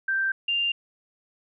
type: tone pair in turn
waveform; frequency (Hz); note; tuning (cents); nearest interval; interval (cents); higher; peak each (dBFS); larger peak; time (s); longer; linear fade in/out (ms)
sine; 1568 / 2794; G6 / F7; 0 / 0; minor seventh; 1000; second; -22; neither; 0.08-0.32 / 0.48-0.72; neither; 5
effects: none